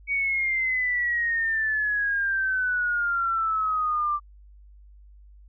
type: exponential sweep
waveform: sine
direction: down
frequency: 2258 to 1174.7 Hz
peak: -22 dBFS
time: 0.07-4.2 s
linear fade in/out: 50 ms
effects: added 50 Hz sine -47 dBFS peak until 5.48 s